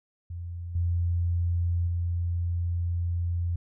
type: tone with level steps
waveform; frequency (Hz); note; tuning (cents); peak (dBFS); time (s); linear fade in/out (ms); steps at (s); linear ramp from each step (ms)
sine; 86.4; F2; -18; -33 / -23 / -25; 0.3-3.56; 5; 0.75 / 1.87; 5
effects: none